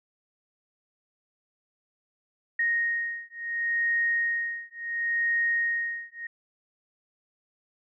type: beating tone pair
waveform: sine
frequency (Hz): 1865 / 1865.71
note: A#6 / A#6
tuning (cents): 0 / +1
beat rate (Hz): 0.71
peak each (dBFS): -28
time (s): 2.59-6.27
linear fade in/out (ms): 5
effects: none